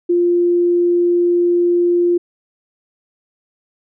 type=tone; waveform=sine; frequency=349.2 Hz; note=F4; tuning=in tune; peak=-11 dBFS; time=0.09-2.18 s; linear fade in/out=10 ms; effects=none